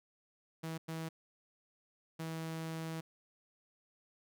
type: tone bursts at uneven times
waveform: sawtooth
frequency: 161.9 Hz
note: E3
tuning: 31 cents flat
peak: -35 dBFS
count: 3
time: 0.63-0.78 / 0.88-1.09 / 2.19-3.01 s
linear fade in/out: 10 ms
effects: none